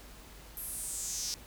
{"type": "tone with high-pass filter sweep", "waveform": "sawtooth", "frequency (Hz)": 240, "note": "B3", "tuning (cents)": -49, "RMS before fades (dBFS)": -38, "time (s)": [0.57, 1.34], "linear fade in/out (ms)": 0, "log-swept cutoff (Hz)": [12000, 5200], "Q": 4, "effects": ["added 50 Hz sine -53 dBFS peak until 1.46 s", "pink hiss -53 dBFS RMS until 1.46 s"]}